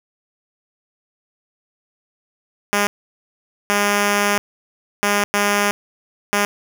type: tone bursts at uneven times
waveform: 5% pulse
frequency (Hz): 204.2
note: G#3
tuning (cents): -29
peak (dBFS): -4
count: 5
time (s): 2.73-2.87 / 3.7-4.38 / 5.03-5.24 / 5.34-5.71 / 6.33-6.45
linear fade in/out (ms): 0
effects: none